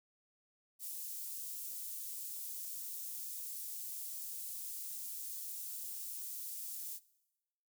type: high-pass noise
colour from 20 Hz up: white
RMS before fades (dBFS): -44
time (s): 0.79-7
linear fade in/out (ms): 50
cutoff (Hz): 8000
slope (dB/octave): 12
effects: noise-tail reverb RT60 1.0 s tail -21 dB re dry